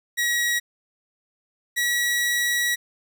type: tone pair in turn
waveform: sawtooth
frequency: 1911 / 1926.5 Hz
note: A#6 / B6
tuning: +43 / -44 cents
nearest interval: unison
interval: 13 cents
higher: second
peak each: -17 dBFS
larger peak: neither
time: 0.17-0.6 / 1.76-2.76 s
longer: second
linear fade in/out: 20 ms
effects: none